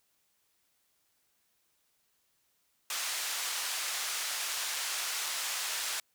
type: band-pass noise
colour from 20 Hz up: white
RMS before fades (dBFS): -35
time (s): 2.9-6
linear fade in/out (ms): 2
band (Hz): 890 to 8200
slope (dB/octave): 12
effects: white hiss -74 dBFS RMS until 6.14 s